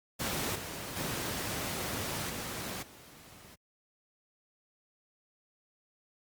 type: noise with level steps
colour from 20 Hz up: pink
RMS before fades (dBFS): -33 / -40 / -35 / -38 / -53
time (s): 0.19-3.56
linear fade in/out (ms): 20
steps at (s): 0.55 / 0.96 / 2.29 / 2.82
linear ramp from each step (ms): 10
effects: high-pass 80 Hz 12 dB/octave + Opus 48 kbps